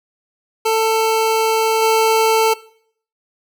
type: tone with level steps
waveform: 25% pulse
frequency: 444.4 Hz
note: A4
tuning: 17 cents sharp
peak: -10 / -8 dBFS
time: 0.65-2.54 s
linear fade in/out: 10 ms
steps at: 1.82 s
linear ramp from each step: 2 ms
effects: noise-tail reverb RT60 0.6 s tail -20 dB re dry